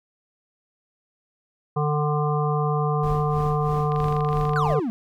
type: harmonic tone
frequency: 149 Hz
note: D3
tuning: 25 cents sharp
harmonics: 1 / 3 / 5 / 7 / 8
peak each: -22 / -27 / -29 / -30 / -31 dBFS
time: 1.76-4.8 s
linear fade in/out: 10 ms
type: noise with tremolo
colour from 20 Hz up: brown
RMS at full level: -31 dBFS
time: 3.03-4.74 s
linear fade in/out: 2 ms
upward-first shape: sine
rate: 3.1 Hz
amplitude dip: 80%
type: click train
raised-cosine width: 0.3 ms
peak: -22 dBFS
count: 16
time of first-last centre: 3.92-4.535 s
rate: 24.4 Hz
type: exponential sweep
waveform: triangle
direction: down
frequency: 1558 to 210 Hz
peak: -21 dBFS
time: 4.56-4.9 s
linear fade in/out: 0 ms
effects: none